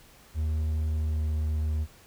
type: tone with pitch glide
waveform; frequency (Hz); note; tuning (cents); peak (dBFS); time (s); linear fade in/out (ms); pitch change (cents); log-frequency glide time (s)
triangle; 77.78 to 77.02; D#2 to D#2; 0 to -17; -23; 0.34-1.87; 50; -17; 0.93-1.27
effects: pink hiss -55 dBFS RMS until 2.06 s